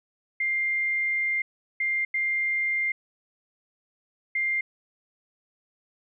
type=tone bursts at uneven times; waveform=sine; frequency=2100 Hz; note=C7; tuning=6 cents sharp; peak=-23 dBFS; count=4; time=0.4-1.42 / 1.8-2.05 / 2.14-2.92 / 4.35-4.61 s; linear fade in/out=5 ms; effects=none